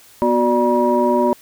sine tone cluster, 244.8 / 367.2 / 591 / 958 Hz, B3 / F#4 / D5 / A#5, -15 / -13 / +11 / +47 cents, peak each -18 dBFS, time 0.22-1.33 s, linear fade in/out 0 ms, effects tanh soft clip ceiling -3 dBFS + white hiss -47 dBFS RMS until 1.41 s

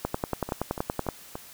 two click trains, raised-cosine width 1 ms, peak -19 / -12 dBFS, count 4 / 12, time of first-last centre 0.49-1.355 / 0.05-1.088 s, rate 3.47 / 10.6 Hz, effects white hiss -48 dBFS RMS until 1.53 s

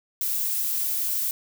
violet noise, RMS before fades -26 dBFS, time 0.21-1.31 s, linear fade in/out 2 ms, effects none

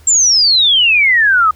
sine exponential sweep, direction down, 7520 to 1228 Hz, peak -7 dBFS, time 0.07-1.51 s, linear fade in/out 5 ms, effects added 77 Hz sine -41 dBFS peak until 1.55 s + pink hiss -48 dBFS RMS until 1.55 s

